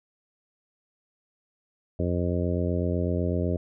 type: harmonic tone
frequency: 88 Hz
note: F2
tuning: 14 cents sharp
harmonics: 1 / 2 / 3 / 4 / 5 / 6 / 7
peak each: -27 / -30 / -32 / -33 / -34 / -35 / -35 dBFS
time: 1.99-3.57 s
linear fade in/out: 5 ms
effects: none